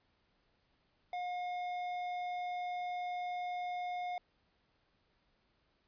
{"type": "tone with tanh clipping", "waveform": "sine", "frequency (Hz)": 717, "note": "F5", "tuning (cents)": 45, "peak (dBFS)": -38, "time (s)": [1.13, 4.18], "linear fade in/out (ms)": 2, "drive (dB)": 11, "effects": ["pink hiss -75 dBFS RMS until 5.87 s", "resampled to 11025 Hz"]}